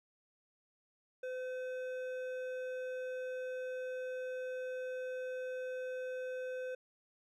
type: tone with hard clipping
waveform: triangle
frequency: 510 Hz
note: C5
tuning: 44 cents flat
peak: -40 dBFS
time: 1.23-6.75 s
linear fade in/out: 5 ms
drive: 13 dB
effects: none